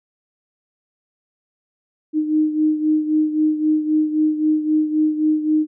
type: beating tone pair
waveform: sine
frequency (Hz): 307.5 / 311.3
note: D#4 / D#4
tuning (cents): -20 / +1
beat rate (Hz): 3.8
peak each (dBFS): -16 / -22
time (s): 2.13-5.67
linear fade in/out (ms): 50
effects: none